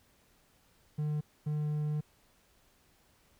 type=tone bursts at uneven times; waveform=triangle; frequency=150.4 Hz; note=D3; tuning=42 cents sharp; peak=-28 dBFS; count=2; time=0.98-1.21 / 1.46-2.01 s; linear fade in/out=10 ms; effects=pink hiss -67 dBFS RMS until 3.39 s